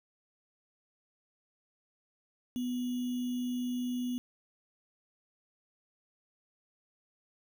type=tone with sample-and-hold; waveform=sine; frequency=247.5 Hz; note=B3; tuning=4 cents sharp; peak=-31 dBFS; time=2.56-4.18 s; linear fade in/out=0 ms; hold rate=3150 Hz; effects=none